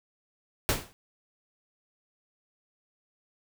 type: noise with exponential decay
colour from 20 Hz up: pink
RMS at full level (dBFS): -22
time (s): 0.69-0.93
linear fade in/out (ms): 0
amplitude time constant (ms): 51
effects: none